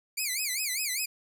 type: tone with vibrato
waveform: 10% pulse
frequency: 2254 Hz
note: C#7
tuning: 28 cents sharp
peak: -20 dBFS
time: 0.17-1.06 s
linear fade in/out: 10 ms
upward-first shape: sine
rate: 5 Hz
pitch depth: 220 cents each way
effects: none